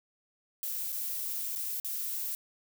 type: noise with dropouts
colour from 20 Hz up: violet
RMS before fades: -35 dBFS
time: 0.63-2.35 s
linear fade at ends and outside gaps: 0 ms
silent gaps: 0.921-0.926 / 1.552-1.559 / 1.799-1.847 s
effects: none